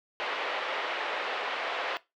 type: band-pass noise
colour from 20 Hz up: pink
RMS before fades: -33 dBFS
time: 0.2-1.97 s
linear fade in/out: 0 ms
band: 480 to 3300 Hz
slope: 24 dB/octave
effects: noise-tail reverb RT60 0.2 s tail -18 dB re dry